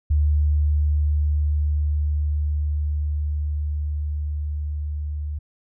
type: tone with level ramp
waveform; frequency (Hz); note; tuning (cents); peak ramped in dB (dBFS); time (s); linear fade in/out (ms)
sine; 74.4; D2; +23; -15 to -25; 0.1-5.39; 10
effects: none